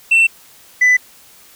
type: tone pair in turn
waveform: sine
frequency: 2690 / 1995.9 Hz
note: E7 / B6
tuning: +34 / +18 cents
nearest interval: perfect fourth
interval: 516 cents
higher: first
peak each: -5 dBFS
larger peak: neither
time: 0.11-0.27 / 0.81-0.97 s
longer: neither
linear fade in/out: 10 ms
effects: tanh soft clip ceiling -7 dBFS + white hiss -45 dBFS RMS until 1.55 s